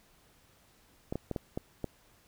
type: clicks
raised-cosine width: 2 ms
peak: -20 dBFS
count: 6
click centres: 1.125 / 1.156 / 1.313 / 1.362 / 1.575 / 1.843 s
effects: pink hiss -64 dBFS RMS until 2.27 s